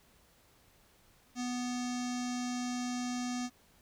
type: tone with low-pass filter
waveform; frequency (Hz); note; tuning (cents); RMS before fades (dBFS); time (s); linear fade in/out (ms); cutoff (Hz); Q
square; 246.9; B3; 0; -36; 1.35-3.5; 50; 6400; 3.8
effects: pink hiss -65 dBFS RMS until 3.81 s